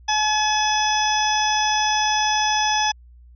harmonic tone, 853 Hz, G#5, 46 cents sharp, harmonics 1 / 2 / 3 / 4 / 6 / 7, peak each -20 / -27 / -29 / -26 / -27 / -27 dBFS, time 0.08-2.92 s, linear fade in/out 10 ms, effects added 60 Hz sine -44 dBFS peak until 3.35 s

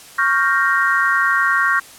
sine chord, G half-diminished seventh, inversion second, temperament equal, 1108.7 / 1396.9 / 1568 / 1864.7 Hz, Db6 / F6 / G6 / Bb6, 0 / 0 / 0 / 0 cents, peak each -19 dBFS, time 0.18-1.8 s, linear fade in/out 10 ms, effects white hiss -41 dBFS RMS until 1.98 s + low-pass 12000 Hz 12 dB/octave

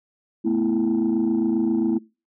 sine chord, A suspended second, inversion none, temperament just, 220 / 247.5 / 330 Hz, A3 / B3 / E4, 0 / +4 / +2 cents, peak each -22 / -23 / -20 dBFS, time 0.44-1.99 s, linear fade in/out 20 ms, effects noise-tail reverb RT60 0.3 s tail -23 dB re dry + tanh soft clip ceiling -14 dBFS

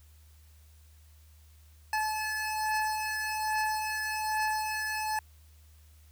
25% pulse beating tone pair, 862 / 863.2 Hz, A5 / A5, -36 / -33 cents, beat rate 1.2 Hz, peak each -27 / -31 dBFS, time 1.93-5.19 s, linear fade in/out 2 ms, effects added 76 Hz sine -54 dBFS peak until 6.11 s + white hiss -65 dBFS RMS until 6.11 s

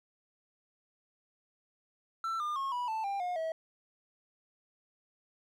triangle tone with pitch steps, 1337 / 1205 / 1086 / 978.7 / 882.1 / 795 / 716.5 / 645.7 Hz, E6 / D6 / C#6 / B5 / A5 / G5 / F5 / E5, +24 / +44 / -36 / -16 / +4 / +24 / +44 / -36 cents, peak -30 dBFS, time 2.24-3.52 s, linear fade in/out 2 ms, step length 160 ms, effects none

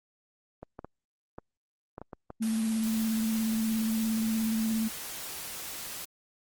clicks, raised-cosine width 1 ms, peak -26 dBFS, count 8, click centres 0.63 / 0.791 / 0.846 / 1.385 / 1.981 / 2.016 / 2.132 / 2.304 s
sine tone with vibrato, 222.1 Hz, A3, 16 cents sharp, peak -26 dBFS, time 2.4-4.89 s, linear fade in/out 20 ms, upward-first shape triangle, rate 17 Hz, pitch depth 28 cents each way
white noise, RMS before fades -39 dBFS, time 2.42-6.05 s, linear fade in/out 5 ms
effects Opus 32 kbps

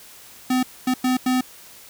square tone bursts at uneven times, 254.6 Hz, C4, 47 cents flat, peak -18 dBFS, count 4, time 0.5-0.63 / 0.87-0.94 / 1.04-1.17 / 1.26-1.41 s, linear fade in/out 5 ms, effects white hiss -45 dBFS RMS until 1.89 s

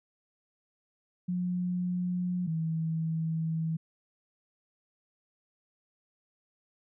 sine tone pair in turn, 179.2 / 161.55 Hz, F3 / E3, +45 / -35 cents, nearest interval major second, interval 180 cents, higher first, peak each -28 dBFS, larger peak neither, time 1.28-2.47 / 2.47-3.77 s, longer second, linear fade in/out 10 ms, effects none

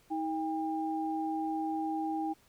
sine tone pair together, 318 / 801.3 Hz, D#4 / G5, +38 / +38 cents, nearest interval octave + major third, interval 1600 cents, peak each -33 / -34 dBFS, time 0.1-2.34 s, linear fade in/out 20 ms, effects pink hiss -65 dBFS RMS until 2.48 s

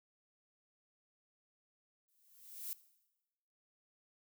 violet noise with exponential growth, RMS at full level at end -40 dBFS, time 2.08-2.73 s, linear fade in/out 0 ms, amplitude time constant 140 ms, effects noise-tail reverb RT60 1.0 s tail -18 dB re dry

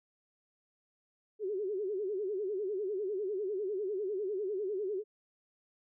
sine tone with vibrato, 398.3 Hz, G4, 28 cents sharp, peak -32 dBFS, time 1.39-5.04 s, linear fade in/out 50 ms, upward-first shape sine, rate 10 Hz, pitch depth 150 cents each way, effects none

